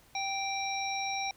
harmonic tone with a mistuned harmonic, 784 Hz, G5, in tune, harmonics 1 / 3 / 5 / 7, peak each -34 / -36 / -40 / -39 dBFS, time 0.15-1.31 s, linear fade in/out 2 ms, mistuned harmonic 7, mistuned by +37 cents, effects pink hiss -61 dBFS RMS until 1.36 s

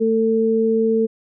sine tone pair together, 222.9 / 447.6 Hz, A3 / A4, +23 / +30 cents, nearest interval octave, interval 1207 cents, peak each -19 / -16 dBFS, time 0-1.07 s, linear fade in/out 20 ms, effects none

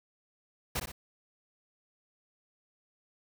pink noise with echo, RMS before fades -32 dBFS, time 0.75-0.8 s, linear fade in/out 10 ms, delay 60 ms, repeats 2, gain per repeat -6 dB, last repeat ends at 0.92 s, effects none

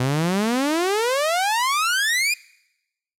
sawtooth exponential sweep, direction up, 123 to 2489 Hz, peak -15 dBFS, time 0-2.34 s, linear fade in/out 5 ms, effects noise-tail reverb RT60 0.9 s tail -23 dB re dry + low-pass 12000 Hz 12 dB/octave

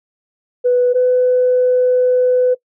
sine tone pair in turn, 493.9 / 501.7 Hz, B4 / B4, 0 / +27 cents, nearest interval unison, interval 27 cents, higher second, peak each -9 dBFS, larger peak neither, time 0.64-0.94 / 0.94-2.55 s, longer second, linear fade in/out 20 ms, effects noise-tail reverb RT60 0.1 s tail -21 dB re dry + tanh soft clip ceiling -5 dBFS

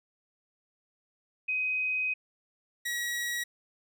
sine / sawtooth tone pair in turn, 2516 / 1914.5 Hz, D#7 / A#6, +19 / +46 cents, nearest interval perfect fourth, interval 473 cents, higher first, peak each -27 dBFS, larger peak neither, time 1.48-2.14 / 2.85-3.44 s, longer first, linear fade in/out 10 ms, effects none

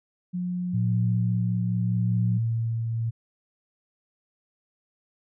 sine tone, 179.2 Hz, F3, 45 cents sharp, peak -26 dBFS, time 0.33-2.39 s, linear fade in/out 20 ms
sine tone with tremolo, 114.3 Hz, A#2, 34 cents flat, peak -21 dBFS, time 0.73-3.11 s, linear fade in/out 20 ms, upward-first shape triangle, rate 0.82 Hz, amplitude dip 40%
effects none

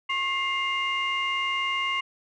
sine tone cluster, 1083 / 2109 / 2819 Hz, C#6 / C7 / F7, -41 / +13 / +16 cents, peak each -28 / -27 / -29 dBFS, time 0.09-2.01 s, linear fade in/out 10 ms, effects tanh soft clip ceiling -18 dBFS

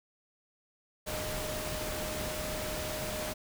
sine tone in noise, 616 Hz, D#5, 17 cents flat, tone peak -39 dBFS, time 1.06-3.34 s, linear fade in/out 20 ms, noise pink, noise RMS -37 dBFS, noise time 1.06-3.34 s, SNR -5 dB, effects none

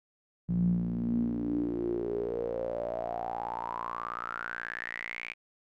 sawtooth tone with band-pass filter sweep, 58.4 Hz, A#1, 4 cents sharp, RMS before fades -33 dBFS, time 0.48-5.34 s, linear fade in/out 20 ms, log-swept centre 160 to 2400 Hz, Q 9.9, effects none

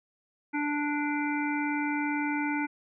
harmonic tone, 293.7 Hz, D4, in tune, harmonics 1 / 3 / 5 / 7 / 8, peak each -29 / -34 / -36 / -37 / -38 dBFS, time 0.53-2.67 s, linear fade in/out 20 ms, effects none

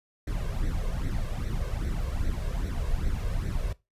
brown noise with flanger, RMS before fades -29 dBFS, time 0.27-3.73 s, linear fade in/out 5 ms, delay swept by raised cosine 0.5 to 1.9 ms, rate 2.5 Hz, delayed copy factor +0.7, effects noise-tail reverb RT60 0.2 s tail -18 dB re dry + resampled to 32000 Hz

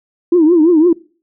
sine tone with vibrato, 329.6 Hz, E4, in tune, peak -5 dBFS, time 0.32-0.93 s, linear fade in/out 5 ms, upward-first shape triangle, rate 5.9 Hz, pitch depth 180 cents each way, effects noise-tail reverb RT60 0.4 s tail -22 dB re dry + tanh soft clip ceiling -2 dBFS

